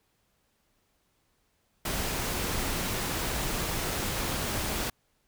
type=noise; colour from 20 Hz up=pink; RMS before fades=-31 dBFS; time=1.85-4.9 s; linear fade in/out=5 ms; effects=pink hiss -72 dBFS RMS until 5.27 s